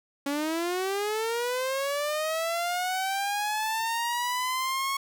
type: linear sweep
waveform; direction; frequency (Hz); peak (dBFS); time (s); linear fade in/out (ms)
sawtooth; up; 277.2 to 1102; -23; 0.26-4.97; 5
effects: none